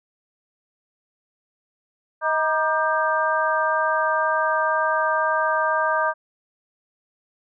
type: harmonic tone with a mistuned harmonic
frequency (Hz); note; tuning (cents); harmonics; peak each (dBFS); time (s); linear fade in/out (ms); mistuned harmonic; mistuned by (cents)
315.1; D#4; +22; 2 / 3 / 4 / 5; -24 / -24 / -24 / -24; 2.21-6.14; 50; 4; -82
effects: none